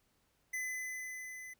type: tone with level ramp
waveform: square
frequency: 2018 Hz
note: B6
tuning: 37 cents sharp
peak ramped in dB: -36 to -47 dBFS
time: 0.53-1.54 s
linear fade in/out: 10 ms
effects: pink hiss -75 dBFS RMS until 1.59 s